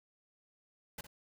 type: noise with echo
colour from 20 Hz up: pink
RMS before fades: -43 dBFS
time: 0.98-1.01 s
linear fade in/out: 5 ms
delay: 59 ms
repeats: 1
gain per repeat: -12 dB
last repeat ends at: 1.069 s
effects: none